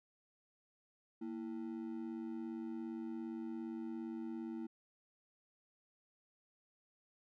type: ring-modulated tone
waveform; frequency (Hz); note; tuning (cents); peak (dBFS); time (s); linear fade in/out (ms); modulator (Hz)
triangle; 280; C#4; +18; -36; 1.21-4.67; 10; 48.7
effects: none